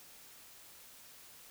silence, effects white hiss -56 dBFS RMS until 1.5 s

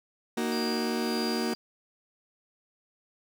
35% pulse chord, D# minor, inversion second, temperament just, 233.3 / 311.1 / 373.4 Hz, A#3 / D#4 / F#4, +2 / 0 / +16 cents, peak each -28 / -34 / -31 dBFS, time 0.37-1.54 s, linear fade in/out 5 ms
sine tone with tremolo, 4773 Hz, D8, 27 cents sharp, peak -34 dBFS, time 0.52-1.55 s, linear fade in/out 0 ms, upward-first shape sine, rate 1.7 Hz, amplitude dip 55%
effects none

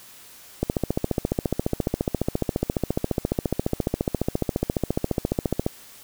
click train, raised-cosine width 2 ms, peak -8 dBFS, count 74, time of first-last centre 0.63-5.664 s, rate 14.5 Hz, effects white hiss -47 dBFS RMS until 6.03 s

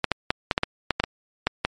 clicks, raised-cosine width 0.3 ms, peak -4 dBFS, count 11, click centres 0.043 / 0.117 / 0.305 / 0.512 / 0.579 / 0.634 / 0.907 / 1 / 1.039 / 1.47 / 1.65 s, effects MP3 48 kbps

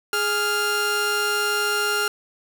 sawtooth tone pair together, 415.3 / 1396.9 Hz, G#4 / F6, 0 / 0 cents, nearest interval octave + major sixth, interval 2100 cents, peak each -22 / -18 dBFS, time 0.13-2.08 s, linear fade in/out 2 ms, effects none

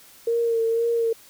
sine tone with vibrato, 460.4 Hz, A#4, 22 cents flat, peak -19 dBFS, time 0.27-1.13 s, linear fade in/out 5 ms, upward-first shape sine, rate 2 Hz, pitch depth 28 cents each way, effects white hiss -50 dBFS RMS until 1.29 s

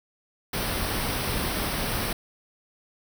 pink band-stop noise, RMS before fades -28 dBFS, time 0.53-2.13 s, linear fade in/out 5 ms, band 5900 to 8300 Hz, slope 96 dB/octave, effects none

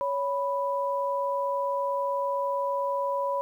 sine tone pair together, 558.9 / 987.8 Hz, C#5 / B5, +14 / 0 cents, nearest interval minor seventh, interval 986 cents, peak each -28 dBFS, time 0.01-3.41 s, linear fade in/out 0 ms, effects 10-bit

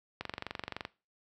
click train, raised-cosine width 0.3 ms, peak -20 dBFS, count 16, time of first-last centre 0.21-0.851 s, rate 23.4 Hz, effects noise-tail reverb RT60 0.3 s tail -20 dB re dry + high-pass 60 Hz 12 dB/octave

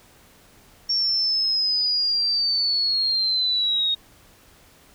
sine linear sweep, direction down, 5500 to 3724 Hz, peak -19 dBFS, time 0.89-3.95 s, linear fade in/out 10 ms, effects pink hiss -53 dBFS RMS until 4.94 s

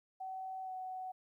sine tone with pitch glide, 757 to 746.6 Hz, F#5 to F#5, +39 to +15 cents, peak -40 dBFS, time 0.2-1.12 s, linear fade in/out 10 ms, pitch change -24 cents, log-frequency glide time 0.64-0.72 s, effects 13-bit

